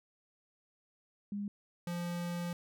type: tone pair in turn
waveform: sine / square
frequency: 203.4 / 173.73 Hz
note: G#3 / F3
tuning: -36 / -9 cents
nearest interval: minor third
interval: 273 cents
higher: first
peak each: -35 / -36 dBFS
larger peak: first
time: 1.32-1.48 / 1.87-2.53 s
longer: second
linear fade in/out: 2 ms
effects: none